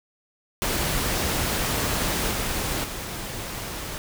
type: noise with level steps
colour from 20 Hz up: pink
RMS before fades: -25 / -27 / -33 dBFS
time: 0.62-3.98 s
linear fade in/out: 0 ms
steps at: 2.31 / 2.84 s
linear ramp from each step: 2 ms
effects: none